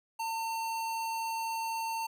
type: tone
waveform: square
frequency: 904 Hz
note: A5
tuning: 47 cents sharp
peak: -33 dBFS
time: 0.19-2.07 s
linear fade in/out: 10 ms
effects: none